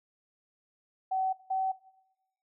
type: tone pair in turn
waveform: sine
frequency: 758 / 761.5 Hz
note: F#5 / F#5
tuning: +42 / +50 cents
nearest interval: unison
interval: 8 cents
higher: second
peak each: -27 dBFS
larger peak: neither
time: 1.11-1.33 / 1.5-1.72 s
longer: neither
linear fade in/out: 10 ms
effects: noise-tail reverb RT60 0.9 s tail -19 dB re dry